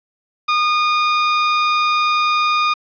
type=tone; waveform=sawtooth; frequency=1223 Hz; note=D#6; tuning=30 cents flat; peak=-10 dBFS; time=0.48-2.74 s; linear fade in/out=10 ms; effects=resampled to 11025 Hz + 7-bit